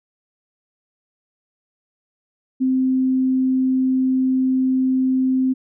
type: tone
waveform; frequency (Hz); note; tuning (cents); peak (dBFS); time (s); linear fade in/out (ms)
sine; 260; C4; -11; -15; 2.6-5.54; 20
effects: none